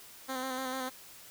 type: tone with vibrato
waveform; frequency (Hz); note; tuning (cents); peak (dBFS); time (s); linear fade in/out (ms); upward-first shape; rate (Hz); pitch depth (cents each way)
10% pulse; 260; C4; -11; -26; 0.28-0.9; 20; square; 6.7; 26
effects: white hiss -52 dBFS RMS until 1.3 s